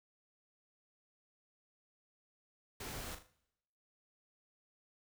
pink noise with echo, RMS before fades -45 dBFS, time 2.8-3.15 s, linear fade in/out 5 ms, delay 39 ms, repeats 4, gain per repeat -8 dB, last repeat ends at 3.306 s, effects noise-tail reverb RT60 0.9 s tail -22 dB re dry

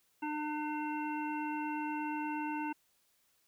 harmonic tone, 301.4 Hz, D4, 45 cents sharp, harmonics 1 / 3 / 5 / 7 / 9, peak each -37 / -38 / -46 / -52 / -46 dBFS, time 0.22-2.73 s, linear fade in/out 10 ms, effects white hiss -73 dBFS RMS until 3.47 s

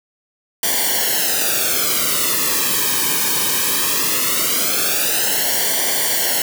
white noise with flanger, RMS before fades -18 dBFS, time 0.63-6.42 s, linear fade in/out 2 ms, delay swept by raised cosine 0.77 to 1.48 ms, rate 0.19 Hz, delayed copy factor -0.9, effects none

